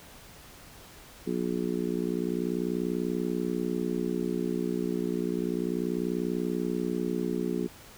harmonic tone, 60.3 Hz, B1, 41 cents flat, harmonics 3 / 4 / 5 / 6 / 7, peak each -33 / -33 / -35 / -33 / -35 dBFS, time 1.26-7.68 s, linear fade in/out 20 ms, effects pink hiss -50 dBFS RMS until 7.97 s

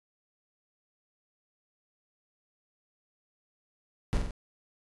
brown noise with echo, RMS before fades -25 dBFS, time 4.13-4.17 s, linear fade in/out 0 ms, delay 46 ms, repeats 3, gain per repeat -4 dB, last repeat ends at 4.308 s, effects resampled to 24000 Hz

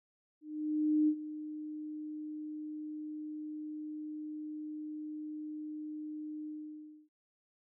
sine tone with ADSR envelope, 304.8 Hz, D#4, 36 cents flat, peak -24 dBFS, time 0.41-7.09 s, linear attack 670 ms, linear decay 69 ms, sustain -15 dB, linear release 620 ms, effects none

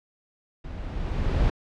brown noise with level ramp, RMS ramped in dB -37 to -20 dBFS, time 0.64-1.5 s, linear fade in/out 5 ms, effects low-pass 4000 Hz 12 dB/octave

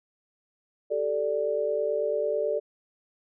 sine chord, G suspended second, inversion none, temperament equal with one note detuned, 390.9 / 440 / 587.3 Hz, G4 / A4 / D5, -5 / 0 / 0 cents, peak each -33 / -28 / -27 dBFS, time 0.9-2.6 s, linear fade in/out 20 ms, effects none

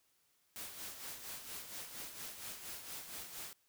white noise with tremolo, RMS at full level -45 dBFS, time 0.56-3.53 s, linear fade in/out 0 ms, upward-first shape sine, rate 4.3 Hz, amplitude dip 55%, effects white hiss -75 dBFS RMS until 3.68 s

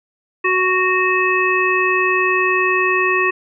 harmonic tone, 370 Hz, F#4, in tune, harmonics 1 / 3 / 5 / 7, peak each -19 / -19 / -19 / -19 dBFS, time 0.44-3.31 s, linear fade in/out 10 ms, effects none

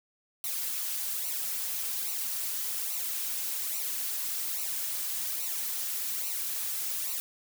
blue noise with flanger, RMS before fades -33 dBFS, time 0.44-7.2 s, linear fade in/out 0 ms, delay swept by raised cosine 0.59 to 4.59 ms, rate 1.2 Hz, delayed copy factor -0.7, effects none

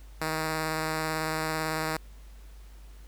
5% pulse tone with vibrato, 157.8 Hz, D#3, 25 cents sharp, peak -17 dBFS, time 0.21-1.97 s, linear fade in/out 5 ms, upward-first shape triangle, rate 18 Hz, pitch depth 17 cents each way, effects added 50 Hz sine -45 dBFS peak until 3.07 s + pink hiss -59 dBFS RMS until 3.07 s

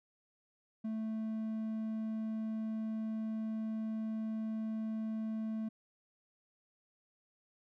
triangle tone, 220 Hz, A3, in tune, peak -33 dBFS, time 0.84-5.69 s, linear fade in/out 10 ms, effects none

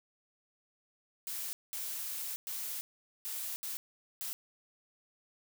blue noise bursts at uneven times, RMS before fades -39 dBFS, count 6, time 1.27-1.53 / 1.73-2.36 / 2.47-2.81 / 3.25-3.56 / 3.63-3.77 / 4.21-4.33 s, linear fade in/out 0 ms, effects none

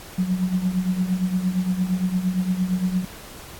sine tone with tremolo, 183.9 Hz, F#3, 10 cents flat, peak -16 dBFS, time 0.18-3.05 s, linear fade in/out 5 ms, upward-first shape triangle, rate 8.7 Hz, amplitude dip 80%, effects pink hiss -41 dBFS RMS until 3.59 s + AAC 64 kbps

